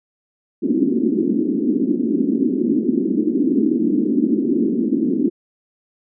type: band-pass noise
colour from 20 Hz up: pink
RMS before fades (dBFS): -18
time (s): 0.62-5.3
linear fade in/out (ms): 20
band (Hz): 220 to 350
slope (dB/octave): 48
effects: none